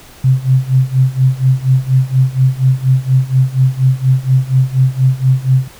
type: tone with tremolo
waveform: sine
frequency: 130.81 Hz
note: C3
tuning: in tune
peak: -5 dBFS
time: 0.24-5.68 s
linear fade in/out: 5 ms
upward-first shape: sine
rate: 4.2 Hz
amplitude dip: 90%
effects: pink hiss -39 dBFS RMS until 5.79 s